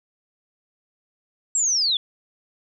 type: linear sweep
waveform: sine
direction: down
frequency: 7700 to 3367 Hz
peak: -18 dBFS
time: 1.55-1.97 s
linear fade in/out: 2 ms
effects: none

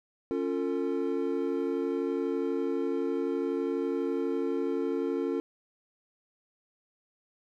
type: chord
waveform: triangle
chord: Db augmented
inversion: none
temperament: equal with one note detuned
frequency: 277.2 / 349.2 / 449.8 Hz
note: Db4 / F4 / A4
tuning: 0 / 0 / +38 cents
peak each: -30 dBFS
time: 0.31-5.4 s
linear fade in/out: 0 ms
effects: none

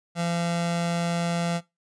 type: tone pair together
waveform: sawtooth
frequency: 170.7 / 341.4 Hz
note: F3 / F4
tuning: -39 / -39 cents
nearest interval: octave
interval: 1200 cents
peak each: -20 / -28 dBFS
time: 0.15-1.61 s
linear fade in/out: 50 ms
effects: noise-tail reverb RT60 0.2 s tail -19 dB re dry + resampled to 22050 Hz

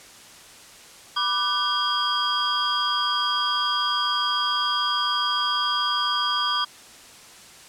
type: tone cluster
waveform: sine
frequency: 988 / 1180 / 1508 / 3254 / 4847 Hz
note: B5 / D6 / F#6 / G#7 / D#8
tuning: 0 / +8 / +32 / -36 / -46 cents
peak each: -31 / -25 / -31 / -25 / -30 dBFS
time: 1.16-6.65 s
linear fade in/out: 10 ms
effects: white hiss -46 dBFS RMS until 7.68 s + low-pass 9000 Hz 12 dB/octave

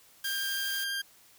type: noise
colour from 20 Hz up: blue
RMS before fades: -39 dBFS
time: 0.24-0.84 s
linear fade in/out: 2 ms
type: tone with vibrato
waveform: 20% pulse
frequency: 1598 Hz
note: G6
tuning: 33 cents sharp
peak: -26 dBFS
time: 0.24-1.02 s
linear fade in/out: 10 ms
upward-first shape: triangle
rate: 12 Hz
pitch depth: 9 cents each way
effects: white hiss -59 dBFS RMS until 1.38 s

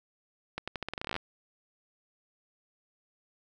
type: accelerating click train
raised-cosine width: 0.3 ms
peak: -18 dBFS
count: 16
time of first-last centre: 0.58-1.164 s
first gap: 96 ms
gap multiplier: 0.85
effects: none

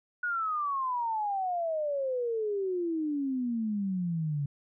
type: exponential sweep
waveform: sine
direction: down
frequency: 1467 to 139.8 Hz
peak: -28 dBFS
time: 0.23-4.46 s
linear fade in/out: 5 ms
effects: none

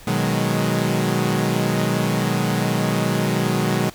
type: chord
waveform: sawtooth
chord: G# minor seventh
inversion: first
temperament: equal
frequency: 123.47 / 155.56 / 185 / 207.7 Hz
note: B2 / D#3 / F#3 / G#3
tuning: 0 / 0 / 0 / 0 cents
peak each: -20 dBFS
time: 0.07-3.9 s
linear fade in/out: 5 ms
effects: pink hiss -44 dBFS RMS until 3.94 s

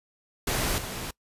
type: noise with level steps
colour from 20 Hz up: pink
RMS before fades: -27 / -35 dBFS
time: 0.47-1.11 s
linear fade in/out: 5 ms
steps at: 0.78 s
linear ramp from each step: 2 ms
effects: noise-tail reverb RT60 0.1 s tail -23 dB re dry + resampled to 32000 Hz

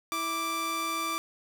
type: tone pair together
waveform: sawtooth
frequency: 327.9 / 1174.3 Hz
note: E4 / D6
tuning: -9 / -1 cents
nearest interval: octave + minor seventh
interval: 2208 cents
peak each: -34 / -26 dBFS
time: 0.12-1.18 s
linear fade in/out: 0 ms
effects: none

